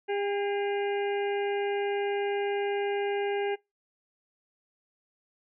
harmonic tone with a mistuned harmonic, 403.6 Hz, G#4, 49 cents flat, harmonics 1 / 2 / 4 / 5 / 6 / 7, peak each -28 / -34 / -40 / -42 / -44 / -45 dBFS, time 0.08-3.56 s, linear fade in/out 20 ms, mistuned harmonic 5, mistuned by +46 cents, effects noise-tail reverb RT60 0.2 s tail -24 dB re dry

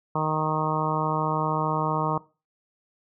harmonic tone, 155.5 Hz, D#3, 1 cent flat, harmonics 1 / 2 / 3 / 4 / 5 / 6 / 7 / 8, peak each -28 / -34 / -32 / -33 / -33 / -29 / -30 / -34 dBFS, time 0.15-2.18 s, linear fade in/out 5 ms, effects noise-tail reverb RT60 0.3 s tail -19 dB re dry

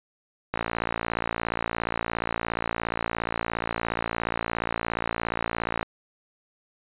click train, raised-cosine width 0.5 ms, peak -11 dBFS, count 303, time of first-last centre 0.54-5.829 s, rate 57.1 Hz, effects resampled to 8000 Hz

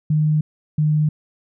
sine tone pair in turn, 153.1 / 152.28 Hz, D#3 / D#3, -28 / -37 cents, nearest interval unison, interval 9 cents, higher first, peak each -14 dBFS, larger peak neither, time 0.1-0.41 / 0.78-1.09 s, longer neither, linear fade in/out 5 ms, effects none

